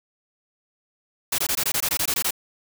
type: noise bursts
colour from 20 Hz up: white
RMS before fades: -23 dBFS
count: 12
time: 1.32-2.308 s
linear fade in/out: 5 ms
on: 64 ms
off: 20 ms
effects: none